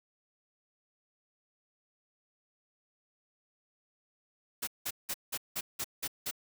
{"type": "noise bursts", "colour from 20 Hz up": "white", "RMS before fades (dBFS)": -35, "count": 8, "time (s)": [4.62, 6.312], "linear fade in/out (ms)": 10, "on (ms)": 54, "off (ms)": 180, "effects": []}